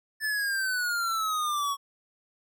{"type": "exponential sweep", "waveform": "square", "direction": "down", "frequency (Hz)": [1760, 1108.7], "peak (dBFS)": -27, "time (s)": [0.2, 1.77], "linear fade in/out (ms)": 50, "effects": []}